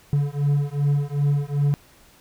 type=beating tone pair; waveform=triangle; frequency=142.3 / 144.9 Hz; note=C#3 / D3; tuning=+46 / -23 cents; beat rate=2.6 Hz; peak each=-20 dBFS; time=0.13-1.74 s; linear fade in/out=0 ms; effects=pink hiss -53 dBFS RMS until 2.2 s

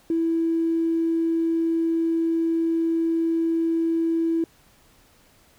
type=tone with tanh clipping; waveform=triangle; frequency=329.6 Hz; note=E4; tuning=in tune; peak=-19 dBFS; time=0.1-4.44 s; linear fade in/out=2 ms; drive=2 dB; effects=pink hiss -57 dBFS RMS until 5.58 s

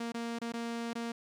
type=tone with dropouts; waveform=sawtooth; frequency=233.1 Hz; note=A#3; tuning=in tune; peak=-31 dBFS; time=0-1.12 s; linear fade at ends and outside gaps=5 ms; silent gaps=0.121-0.143 / 0.388-0.415 / 0.522-0.537 / 0.933-0.953 s; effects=low-pass 8000 Hz 12 dB/octave + 12-bit

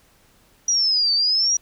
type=exponential two-way sweep; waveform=sine; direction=down then up; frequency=5830 to 4530 to 5830 Hz; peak=-16 dBFS; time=0.68-1.57 s; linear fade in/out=5 ms; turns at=1.13 s; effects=pink hiss -57 dBFS RMS until 1.61 s

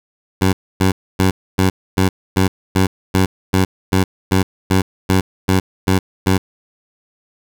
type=tone bursts; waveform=15% pulse; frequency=94.2 Hz; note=F#2; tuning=32 cents sharp; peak=-5 dBFS; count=16; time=0.41-6.38 s; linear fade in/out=10 ms; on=120 ms; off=270 ms; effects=none

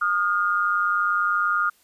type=tone pair together; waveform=sine; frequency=1228.5 / 1417 Hz; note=D#6 / F6; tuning=-22 / +25 cents; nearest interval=major second; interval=247 cents; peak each=-22 dBFS; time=0.01-1.7 s; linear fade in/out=10 ms; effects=white hiss -60 dBFS RMS until 1.83 s + resampled to 32000 Hz

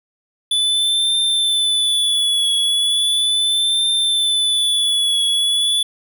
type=tone with vibrato; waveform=square; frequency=3474 Hz; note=A7; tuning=23 cents flat; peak=-15 dBFS; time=0.51-5.83 s; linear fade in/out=5 ms; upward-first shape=triangle; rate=0.37 Hz; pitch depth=56 cents each way; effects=none

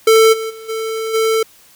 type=tone with level steps; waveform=square; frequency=444.5 Hz; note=A4; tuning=18 cents sharp; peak=-7 / -21 / -32 / -20 / -13 dBFS; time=0.07-1.43 s; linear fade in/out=5 ms; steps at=0.32 / 0.49 / 0.68 / 1.13 s; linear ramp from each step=20 ms; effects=white hiss -47 dBFS RMS until 1.75 s

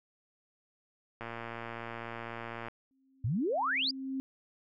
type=click train; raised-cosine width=0.5 ms; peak=-25 dBFS; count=172; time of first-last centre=1.21-2.684 s; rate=116 Hz
type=tone with exponential growth; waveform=sine; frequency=266.4 Hz; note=C4; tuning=31 cents sharp; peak=-31 dBFS; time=2.91-4.2 s; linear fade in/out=0 ms; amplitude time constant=280 ms
type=exponential sweep; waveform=sine; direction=up; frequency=98.5 to 5060 Hz; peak=-28 dBFS; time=3.24-3.91 s; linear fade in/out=5 ms
effects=none

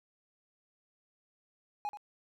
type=tone with echo; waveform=triangle; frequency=830.6 Hz; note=G#5; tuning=in tune; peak=-31 dBFS; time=1.85-1.89 s; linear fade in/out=0 ms; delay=82 ms; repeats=1; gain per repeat=-10 dB; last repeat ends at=1.972 s; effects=none

